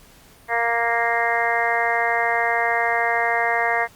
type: harmonic tone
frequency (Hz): 233.1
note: A#3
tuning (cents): 0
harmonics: 2 / 3 / 4 / 5 / 6 / 7 / 8 / 9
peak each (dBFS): -28 / -23 / -27 / -29 / -35 / -27 / -24 / -26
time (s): 0.48-3.88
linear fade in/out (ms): 50
effects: pink hiss -50 dBFS RMS until 3.95 s + Opus 48 kbps